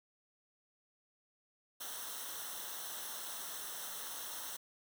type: noise with comb filter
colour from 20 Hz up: white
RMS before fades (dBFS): -44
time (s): 1.8-4.57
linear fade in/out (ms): 10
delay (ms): 0.42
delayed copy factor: -0.75
effects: none